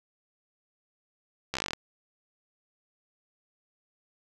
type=slowing click train; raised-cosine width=0.2 ms; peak=-13 dBFS; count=11; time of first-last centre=1.54-1.733 s; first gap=14 ms; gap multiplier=1.07; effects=none

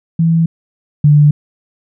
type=tone pair in turn; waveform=sine; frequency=164.81 / 147.71 Hz; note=E3 / D3; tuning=0 / +10 cents; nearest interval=major second; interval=190 cents; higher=first; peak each=-8 / -4 dBFS; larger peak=second; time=0.19-0.46 / 1.04-1.31 s; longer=neither; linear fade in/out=5 ms; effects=none

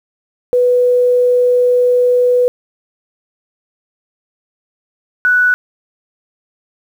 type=tone pair in turn; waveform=sine; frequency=493.9 / 1480 Hz; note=B4 / F#6; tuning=0 / 0 cents; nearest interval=octave + perfect fifth; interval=1900 cents; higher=second; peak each=-8 dBFS; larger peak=neither; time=0.53-2.48 / 5.25-5.54 s; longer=first; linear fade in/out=0 ms; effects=7-bit

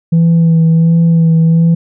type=tone with vibrato; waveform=sine; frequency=164.9 Hz; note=E3; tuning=1 cent sharp; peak=-3 dBFS; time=0.12-1.75 s; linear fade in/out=10 ms; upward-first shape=sine; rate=1.4 Hz; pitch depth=23 cents each way; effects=tanh soft clip ceiling -4 dBFS

